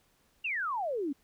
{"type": "exponential sweep", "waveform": "sine", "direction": "down", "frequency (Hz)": [2860, 261.6], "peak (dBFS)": -30, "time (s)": [0.44, 1.13], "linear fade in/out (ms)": 10, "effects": ["pink hiss -69 dBFS RMS until 1.23 s"]}